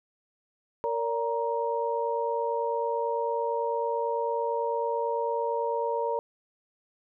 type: tone cluster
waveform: sine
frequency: 463 / 572 / 939 Hz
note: A#4 / D5 / A#5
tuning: -12 / -46 / +12 cents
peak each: -29 / -32 / -30 dBFS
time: 0.84-6.19 s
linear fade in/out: 0 ms
effects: none